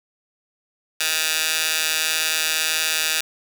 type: tone with high-pass filter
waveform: 15% pulse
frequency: 158.3 Hz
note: D#3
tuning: 30 cents sharp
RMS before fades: -22 dBFS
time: 1-3.21 s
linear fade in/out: 5 ms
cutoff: 2600 Hz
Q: 0.8
effects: none